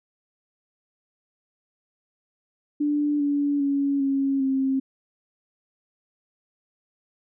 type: tone with pitch steps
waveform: sine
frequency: 293.7 / 286.8 / 280.1 / 273.6 / 267.2 Hz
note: D4 / D4 / C#4 / C#4 / C4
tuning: 0 / -41 / +18 / -23 / +36 cents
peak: -20 dBFS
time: 2.8-4.8 s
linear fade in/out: 10 ms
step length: 400 ms
effects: none